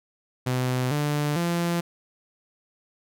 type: tone with pitch steps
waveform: sawtooth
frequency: 127 / 147.58 / 171.49 Hz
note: B2 / D3 / F3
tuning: +49 / +9 / -31 cents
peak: -19 dBFS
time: 0.46-1.81 s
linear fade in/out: 10 ms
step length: 450 ms
effects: none